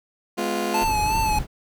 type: chord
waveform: 20% pulse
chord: F diminished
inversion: first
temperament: just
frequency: 209.5 / 251.4 / 349.2 Hz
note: Ab3 / Cb4 / F4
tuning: +15 / +31 / 0 cents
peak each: -23 / -25 / -21 dBFS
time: 0.37-0.85 s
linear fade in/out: 20 ms
type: tone with vibrato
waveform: square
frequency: 867 Hz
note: A5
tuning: 26 cents flat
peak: -21 dBFS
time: 0.74-1.39 s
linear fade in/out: 5 ms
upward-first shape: sine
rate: 2.8 Hz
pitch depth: 48 cents each way
type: noise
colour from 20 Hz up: brown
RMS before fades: -27 dBFS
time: 0.81-1.47 s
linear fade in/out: 50 ms
effects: none